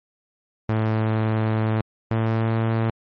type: tone pair in turn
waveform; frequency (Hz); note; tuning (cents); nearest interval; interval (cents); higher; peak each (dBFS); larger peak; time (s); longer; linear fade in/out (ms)
sawtooth; 109.8 / 112.63; A2 / A2; -3 / +41; unison; 44; second; -15; neither; 0.69-1.81 / 2.11-2.9; first; 0
effects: low-pass 2000 Hz 12 dB/octave + MP3 32 kbps